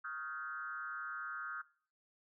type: tone with frequency modulation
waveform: sine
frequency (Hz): 1396.9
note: F6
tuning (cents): 0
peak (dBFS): -40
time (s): 0.04-1.62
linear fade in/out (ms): 10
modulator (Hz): 144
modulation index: 1.3
effects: noise-tail reverb RT60 0.5 s tail -20 dB re dry